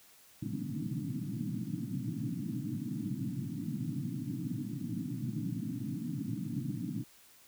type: band-pass noise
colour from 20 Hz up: pink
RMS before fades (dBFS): -37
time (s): 0.42-7.04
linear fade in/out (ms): 5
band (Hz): 110 to 310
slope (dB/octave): 96
effects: white hiss -60 dBFS RMS until 7.47 s